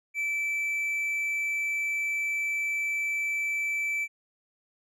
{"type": "tone", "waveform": "triangle", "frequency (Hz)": 2320, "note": "D7", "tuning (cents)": -22, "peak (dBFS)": -25, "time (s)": [0.14, 4.08], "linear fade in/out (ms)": 50, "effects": []}